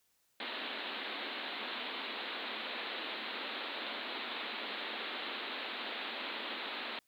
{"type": "band-pass noise", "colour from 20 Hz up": "white", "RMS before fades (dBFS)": -41, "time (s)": [0.4, 6.99], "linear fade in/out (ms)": 2, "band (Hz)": [210, 4100], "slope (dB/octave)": 96, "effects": ["white hiss -75 dBFS RMS until 7.07 s"]}